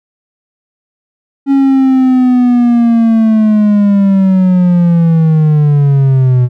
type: linear sweep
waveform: triangle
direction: down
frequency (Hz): 276.7 to 122.3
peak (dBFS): -3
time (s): 1.46-6.49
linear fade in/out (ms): 50
effects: none